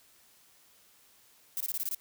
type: noise bursts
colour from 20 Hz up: violet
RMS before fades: -33 dBFS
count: 7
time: 1.57-1.947 s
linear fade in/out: 0 ms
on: 35 ms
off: 22 ms
effects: white hiss -62 dBFS RMS until 2 s